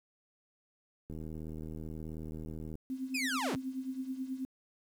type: click train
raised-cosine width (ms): 3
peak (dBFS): -31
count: 131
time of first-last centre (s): 1.1-2.754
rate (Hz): 78.6
type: tone with tremolo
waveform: sine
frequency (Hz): 261.6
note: C4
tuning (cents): 0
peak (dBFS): -32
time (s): 2.9-4.45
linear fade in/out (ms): 0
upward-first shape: triangle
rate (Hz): 9.3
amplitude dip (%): 80
type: linear sweep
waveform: sawtooth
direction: down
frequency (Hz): 2610 to 69.3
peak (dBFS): -29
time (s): 3.14-3.56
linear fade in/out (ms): 10
effects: low-pass 12000 Hz 12 dB/octave + 10-bit